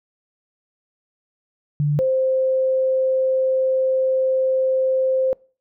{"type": "tone pair in turn", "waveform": "sine", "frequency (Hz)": [146.83, 523.2], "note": ["D3", "C5"], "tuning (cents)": [0, 0], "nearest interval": "octave + minor seventh", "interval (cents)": 2200, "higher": "second", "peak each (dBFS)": [-16, -16], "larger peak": "neither", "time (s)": [[1.8, 1.99], [1.99, 5.33]], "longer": "second", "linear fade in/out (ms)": 0, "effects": ["noise-tail reverb RT60 0.4 s tail -25 dB re dry"]}